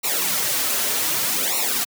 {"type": "noise with flanger", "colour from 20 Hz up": "white", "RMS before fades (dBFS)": -22, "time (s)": [0.03, 1.85], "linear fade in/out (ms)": 20, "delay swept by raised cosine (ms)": [0.61, 6.21], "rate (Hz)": 0.65, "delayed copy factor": -1, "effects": ["high-pass 150 Hz 12 dB/octave"]}